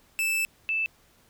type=tone pair in turn; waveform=45% pulse / sine; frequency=2637 / 2637 Hz; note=E7 / E7; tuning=0 / 0 cents; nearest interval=unison; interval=0 cents; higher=neither; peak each=-24 dBFS; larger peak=neither; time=0.19-0.45 / 0.69-0.86 s; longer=first; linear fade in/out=0 ms; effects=pink hiss -61 dBFS RMS until 1.29 s